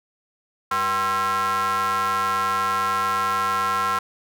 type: ring-modulated tone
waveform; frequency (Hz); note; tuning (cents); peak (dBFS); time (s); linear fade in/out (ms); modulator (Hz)
square; 143.2; D3; -43; -18; 0.71-3.99; 5; 1200
effects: none